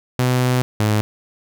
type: tone pair in turn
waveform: sawtooth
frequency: 126.1 / 106.34 Hz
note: B2 / G#2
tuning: +36 / +41 cents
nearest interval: minor third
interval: 295 cents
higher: first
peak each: -11 dBFS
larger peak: neither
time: 0.19-0.62 / 0.8-1.01 s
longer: first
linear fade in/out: 0 ms
effects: none